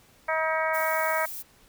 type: harmonic tone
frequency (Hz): 318.2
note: D#4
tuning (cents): +39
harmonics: 2 / 3 / 4 / 5 / 6 / 7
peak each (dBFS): -28 / -30 / -31 / -32 / -33 / -33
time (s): 0.28-1.26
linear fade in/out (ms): 10
type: noise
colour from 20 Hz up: violet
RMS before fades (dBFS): -37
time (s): 0.73-1.43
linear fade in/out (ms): 20
effects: pink hiss -58 dBFS RMS until 1.68 s